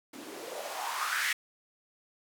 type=noise with band-pass filter sweep; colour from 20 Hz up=blue; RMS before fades=-35 dBFS; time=0.13-1.33 s; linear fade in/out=5 ms; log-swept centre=250 to 2000 Hz; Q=4.5; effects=none